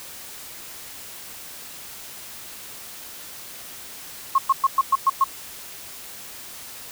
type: tone bursts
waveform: sine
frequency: 1082 Hz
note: C#6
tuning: 42 cents flat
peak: -13 dBFS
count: 7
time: 4.35-5.241 s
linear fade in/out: 5 ms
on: 33 ms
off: 110 ms
effects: white hiss -39 dBFS RMS until 6.91 s